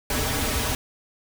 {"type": "noise with comb filter", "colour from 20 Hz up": "pink", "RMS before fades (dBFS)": -25, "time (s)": [0.1, 0.75], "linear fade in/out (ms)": 2, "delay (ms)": 5.7, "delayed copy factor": -0.95, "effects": []}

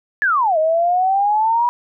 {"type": "exponential two-way sweep", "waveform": "sine", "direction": "down then up", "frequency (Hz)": [1760, 620, 975], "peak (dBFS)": -13, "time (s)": [0.22, 1.69], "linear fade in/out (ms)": 0, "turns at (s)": 0.58, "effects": []}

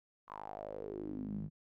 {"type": "tone with band-pass filter sweep", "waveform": "sawtooth", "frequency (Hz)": 51.6, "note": "G#1", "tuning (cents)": -10, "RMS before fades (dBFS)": -43, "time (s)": [0.27, 1.5], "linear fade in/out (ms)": 50, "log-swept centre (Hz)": [1100, 160], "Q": 6.3, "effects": []}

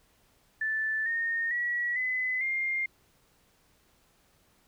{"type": "tone with pitch steps", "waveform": "sine", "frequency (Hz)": [1757, 1840.1, 1927.1, 2018, 2114], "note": ["A6", "A#6", "B6", "B6", "C7"], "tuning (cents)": [-3, -23, -43, 37, 17], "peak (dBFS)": -27, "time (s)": [0.61, 2.86], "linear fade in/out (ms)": 5, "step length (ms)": 450, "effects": ["pink hiss -66 dBFS RMS until 4.67 s"]}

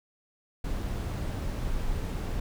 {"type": "noise", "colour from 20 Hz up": "brown", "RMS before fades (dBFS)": -31, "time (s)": [0.64, 2.4], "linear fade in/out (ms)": 5, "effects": []}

